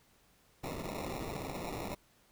white noise with sample-and-hold, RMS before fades -40 dBFS, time 0.63-1.95 s, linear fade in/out 10 ms, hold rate 1575 Hz, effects pink hiss -67 dBFS RMS until 2.31 s

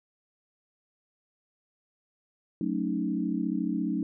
sine chord, D# half-diminished seventh, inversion first, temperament equal, 185 / 220 / 277.2 / 311.1 Hz, F#3 / A3 / C#4 / D#4, 0 / 0 / 0 / 0 cents, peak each -32 dBFS, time 2.61-4.03 s, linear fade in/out 2 ms, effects none

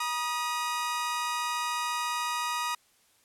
sawtooth tone pair together, 959.2 / 1241 Hz, A#5 / D#6, +49 / -5 cents, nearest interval major third, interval 446 cents, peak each -28 dBFS, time 0-2.75 s, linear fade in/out 5 ms, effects white hiss -65 dBFS RMS until 3.24 s + low-pass 12000 Hz 12 dB/octave

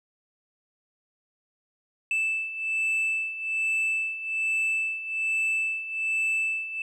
sine beating tone pair, 2637 / 2638.2 Hz, E7 / E7, 0 / +1 cents, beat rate 1.2 Hz, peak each -28 / -24 dBFS, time 2.11-6.82 s, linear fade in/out 2 ms, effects tanh soft clip ceiling -22 dBFS

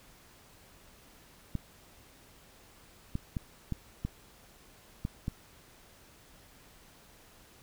clicks, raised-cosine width 5 ms, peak -20 dBFS, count 7, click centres 1.553 / 3.154 / 3.368 / 3.723 / 4.05 / 5.051 / 5.281 s, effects pink hiss -58 dBFS RMS until 7.62 s

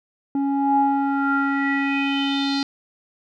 square tone with low-pass filter sweep, 277.2 Hz, C#4, in tune, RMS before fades -21 dBFS, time 0.35-2.63 s, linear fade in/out 2 ms, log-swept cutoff 570 to 4500 Hz, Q 6, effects none

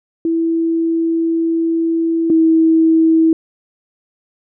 sine tone pair in turn, 329.6 / 323.6 Hz, E4 / E4, 0 / -32 cents, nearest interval unison, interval 32 cents, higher first, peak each -13 / -8 dBFS, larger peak second, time 0.25-2.3 / 2.3-3.33 s, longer first, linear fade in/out 2 ms, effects none

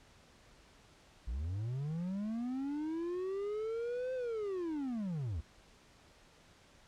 triangle linear two-way sweep, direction up then down, 51.91 to 520 to 67.9 Hz, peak -33 dBFS, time 1.27-5.41 s, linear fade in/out 10 ms, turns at 4.14 s, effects pink hiss -62 dBFS RMS until 6.87 s + low-pass 7000 Hz 12 dB/octave

